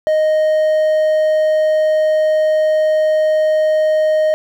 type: tone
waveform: triangle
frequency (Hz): 621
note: D#5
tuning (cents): -3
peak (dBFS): -9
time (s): 0.07-4.34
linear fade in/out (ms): 0
effects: 8-bit